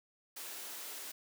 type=high-pass noise; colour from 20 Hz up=white; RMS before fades=-45 dBFS; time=0.36-1.12 s; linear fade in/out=10 ms; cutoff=270 Hz; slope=24 dB/octave; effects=none